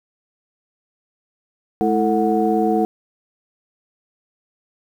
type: tone cluster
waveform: sine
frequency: 214.3 / 330 / 445.7 / 736 Hz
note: A3 / E4 / A4 / F#5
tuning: -45 / +2 / +22 / -9 cents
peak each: -20 dBFS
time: 1.81-2.85 s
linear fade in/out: 0 ms
effects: tanh soft clip ceiling -4 dBFS + 8-bit